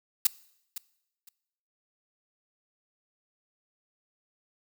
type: noise with echo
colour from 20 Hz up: blue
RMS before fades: -20 dBFS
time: 0.25-0.27 s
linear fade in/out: 5 ms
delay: 510 ms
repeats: 2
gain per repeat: -15 dB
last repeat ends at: 1.29 s
effects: noise-tail reverb RT60 0.8 s tail -21 dB re dry